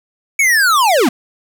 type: linear sweep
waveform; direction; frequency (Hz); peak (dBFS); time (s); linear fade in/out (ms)
square; down; 2274 to 207.7; -10; 0.39-1.09; 5
effects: none